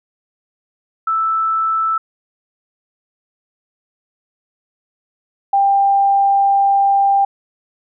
sine tone pair in turn, 1318.5 / 793 Hz, E6 / G5, 0 / +20 cents, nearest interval major sixth, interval 880 cents, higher first, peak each -14 / -10 dBFS, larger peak second, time 1.07-1.98 / 5.53-7.25 s, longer second, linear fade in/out 5 ms, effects none

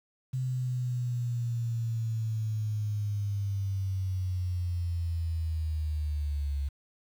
sine linear sweep, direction down, 129.3 to 69.3 Hz, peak -28 dBFS, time 0.33-6.69 s, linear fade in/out 10 ms, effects 9-bit

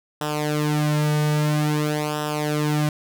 sawtooth tone with flanger, 150.4 Hz, D3, 42 cents sharp, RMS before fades -22 dBFS, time 0.21-2.89 s, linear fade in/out 2 ms, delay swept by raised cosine 0.45 to 2.95 ms, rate 0.5 Hz, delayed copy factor -0.8, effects none

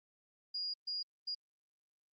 sine tone bursts at uneven times, 4857 Hz, D#8, 43 cents flat, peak -36 dBFS, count 3, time 0.54-0.74 / 0.87-1.03 / 1.27-1.35 s, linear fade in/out 10 ms, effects Opus 32 kbps

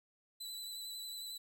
sawtooth tone with vibrato, 3984 Hz, B7, 14 cents sharp, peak -40 dBFS, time 0.4-1.38 s, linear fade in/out 10 ms, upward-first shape sine, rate 11 Hz, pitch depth 25 cents each way, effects none

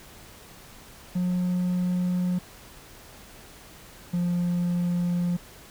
triangle tone pair in turn, 180 / 175.38 Hz, F#3 / F3, -47 / +8 cents, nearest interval unison, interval 45 cents, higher first, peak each -20 dBFS, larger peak neither, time 1.15-2.39 / 4.13-5.37 s, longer neither, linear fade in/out 10 ms, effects tanh soft clip ceiling -16 dBFS + pink hiss -48 dBFS RMS until 5.7 s

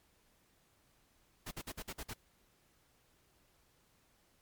pink noise bursts, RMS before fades -43 dBFS, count 7, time 1.46-2.138 s, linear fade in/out 10 ms, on 54 ms, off 50 ms, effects pink hiss -71 dBFS RMS until 4.41 s + MP3 96 kbps

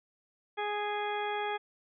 harmonic tone with a mistuned harmonic, 415.3 Hz, G#4, in tune, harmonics 1 / 2 / 3 / 4 / 5 / 6 / 8, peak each -36 / -34 / -42 / -41 / -43 / -45 / -45 dBFS, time 0.57-1.58 s, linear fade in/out 20 ms, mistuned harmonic 6, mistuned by -16 cents, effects none

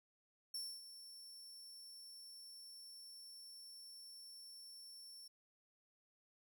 sawtooth tone with ADSR envelope, 5430 Hz, F8, 50 cents flat, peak -39 dBFS, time 0.54-5.28 s, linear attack 5 ms, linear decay 260 ms, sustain -12 dB, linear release 7 ms, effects none

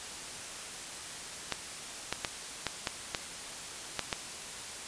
clicks, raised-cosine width 0.2 ms, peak -12 dBFS, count 8, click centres 1.523 / 2.126 / 2.248 / 2.667 / 2.872 / 3.148 / 3.993 / 4.128 s, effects white hiss -42 dBFS RMS until 4.87 s + resampled to 22050 Hz

